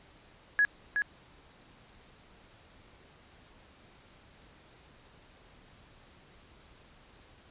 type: tone with echo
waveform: sine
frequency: 1674 Hz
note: G#6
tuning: 13 cents sharp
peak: -21 dBFS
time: 0.59-0.65 s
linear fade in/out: 0 ms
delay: 370 ms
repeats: 1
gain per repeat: -5 dB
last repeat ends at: 1.02 s
effects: pink hiss -58 dBFS RMS until 7.5 s + resampled to 8000 Hz